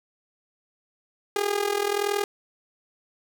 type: tone with amplitude modulation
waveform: sawtooth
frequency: 407.9 Hz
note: G#4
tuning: 31 cents flat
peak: -16 dBFS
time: 1.36-2.24 s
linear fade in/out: 2 ms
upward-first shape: sine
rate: 41.3 Hz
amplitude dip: 80%
effects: none